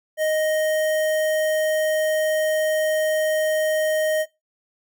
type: tone with notch filter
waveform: square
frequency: 622.3 Hz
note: D#5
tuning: in tune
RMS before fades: -21 dBFS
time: 0.17-4.26 s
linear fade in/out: 50 ms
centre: 4500 Hz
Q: 1.3
effects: noise-tail reverb RT60 0.2 s tail -19 dB re dry